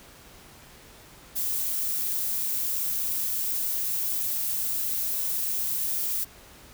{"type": "noise", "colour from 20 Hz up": "violet", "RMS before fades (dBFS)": -28, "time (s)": [1.35, 6.25], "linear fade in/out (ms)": 20, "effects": ["pink hiss -50 dBFS RMS until 6.73 s"]}